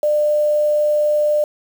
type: tone with quantisation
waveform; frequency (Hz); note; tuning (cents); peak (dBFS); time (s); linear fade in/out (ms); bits
sine; 598; D5; +31; -13; 0.03-1.44; 2; 6
effects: none